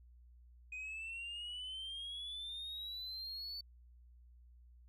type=exponential sweep; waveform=sine; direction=up; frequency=2489 to 4519 Hz; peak=-40 dBFS; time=0.72-3.61 s; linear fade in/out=5 ms; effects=tanh soft clip ceiling -41 dBFS + added 60 Hz sine -58 dBFS peak until 4.88 s